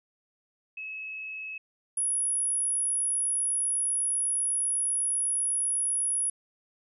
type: tone pair in turn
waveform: sine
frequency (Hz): 2579 / 10316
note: E7 / E9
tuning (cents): -39 / -39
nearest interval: 2 octaves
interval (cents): 2400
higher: second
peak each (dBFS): -35 / -25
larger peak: second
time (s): 0.77-1.58 / 1.97-6.3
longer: second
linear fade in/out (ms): 5
effects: none